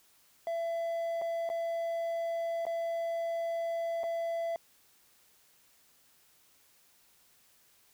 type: tone with dropouts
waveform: triangle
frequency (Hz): 670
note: E5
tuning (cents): +28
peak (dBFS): -29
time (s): 0.47-4.56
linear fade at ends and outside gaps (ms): 1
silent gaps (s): 1.215-1.219 / 1.491-1.5 / 2.653-2.666 / 4.034-4.039
effects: white hiss -65 dBFS RMS until 7.93 s